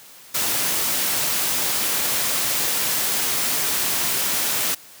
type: noise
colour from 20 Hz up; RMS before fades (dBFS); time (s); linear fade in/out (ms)
white; -22; 0.34-4.75; 10
effects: white hiss -45 dBFS RMS until 5 s + high-pass 100 Hz 12 dB/octave